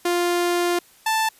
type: tone pair in turn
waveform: sawtooth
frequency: 350 / 881.9 Hz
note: F4 / A5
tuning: +4 / +4 cents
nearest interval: octave + major third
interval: 1600 cents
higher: second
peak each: -15 dBFS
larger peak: neither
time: 0.05-0.79 / 1.06-1.29 s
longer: first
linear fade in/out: 5 ms
effects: white hiss -53 dBFS RMS until 1.39 s + resampled to 32000 Hz